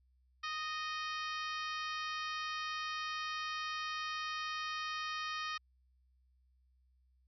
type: harmonic tone with a mistuned harmonic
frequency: 622.3 Hz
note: D#5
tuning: in tune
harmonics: 2 / 3 / 4 / 5 / 6 / 7 / 8 / 9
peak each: -40 / -44 / -46 / -48 / -50 / -51 / -52 / -53 dBFS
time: 0.43-5.58 s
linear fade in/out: 10 ms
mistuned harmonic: 3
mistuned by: -15 cents
effects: added 63 Hz sine -68 dBFS peak until 7.27 s